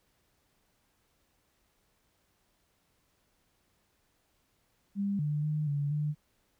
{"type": "tone with pitch steps", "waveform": "sine", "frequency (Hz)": [199.8, 148.7, 152, 143.7, 149.4], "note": ["G3", "D3", "D#3", "D3", "D3"], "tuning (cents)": [33, 22, -40, -37, 30], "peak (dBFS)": -28, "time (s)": [4.95, 6.15], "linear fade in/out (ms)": 50, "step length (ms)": 240, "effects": ["pink hiss -73 dBFS RMS until 6.59 s"]}